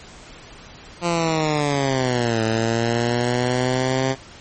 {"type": "linear two-way sweep", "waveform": "10% pulse", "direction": "down then up", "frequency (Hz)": [174.61, 110.9, 133.3], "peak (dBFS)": -10, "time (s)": [1.01, 4.16], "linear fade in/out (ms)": 50, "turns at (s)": 2.42, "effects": ["pink hiss -42 dBFS RMS until 4.4 s", "MP3 32 kbps"]}